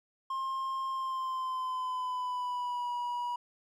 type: tone with pitch glide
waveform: triangle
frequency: 1063 to 969.2 Hz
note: C6 to B5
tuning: +27 to -33 cents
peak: -30 dBFS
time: 0.3-3.36 s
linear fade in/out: 5 ms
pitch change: -160 cents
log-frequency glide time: 0.89-2.92 s
effects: none